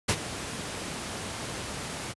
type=noise with ADSR envelope; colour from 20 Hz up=pink; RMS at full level=-21 dBFS; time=0.08-2.14 s; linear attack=15 ms; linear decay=59 ms; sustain=-14 dB; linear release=30 ms; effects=high-pass 80 Hz 12 dB/octave + resampled to 24000 Hz